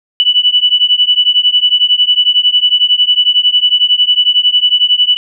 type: beating tone pair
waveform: sine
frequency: 2960 / 2971 Hz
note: F#7 / F#7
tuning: 0 / +6 cents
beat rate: 11 Hz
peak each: -10 dBFS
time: 0.2-5.17 s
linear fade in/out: 0 ms
effects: none